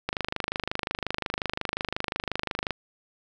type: click train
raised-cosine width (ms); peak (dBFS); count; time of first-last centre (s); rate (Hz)
0.3; -11; 68; 0.09-2.707; 25.6
effects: none